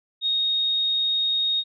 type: tone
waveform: sine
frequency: 3729 Hz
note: A#7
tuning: in tune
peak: -20 dBFS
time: 0.21-1.64 s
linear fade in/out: 50 ms
effects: none